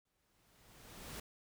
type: noise with exponential growth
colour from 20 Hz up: pink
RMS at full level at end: -45 dBFS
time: 0.05-1.2 s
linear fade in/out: 5 ms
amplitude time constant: 250 ms
effects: none